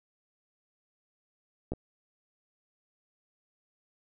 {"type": "clicks", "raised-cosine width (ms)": 2, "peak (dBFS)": [-18, -30], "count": 2, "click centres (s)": [1.72, 1.735], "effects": []}